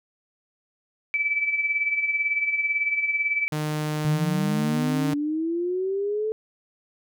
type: tone with tremolo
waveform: sine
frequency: 2310 Hz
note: D7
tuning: 29 cents flat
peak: -19 dBFS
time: 1.14-3.48 s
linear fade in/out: 0 ms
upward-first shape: sine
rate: 18 Hz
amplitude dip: 60%
type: tone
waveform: sawtooth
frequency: 152.3 Hz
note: D#3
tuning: 37 cents flat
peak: -21 dBFS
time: 3.52-5.14 s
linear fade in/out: 5 ms
type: linear sweep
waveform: sine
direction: up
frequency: 144.6 to 440 Hz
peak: -23 dBFS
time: 4.05-6.32 s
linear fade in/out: 0 ms
effects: none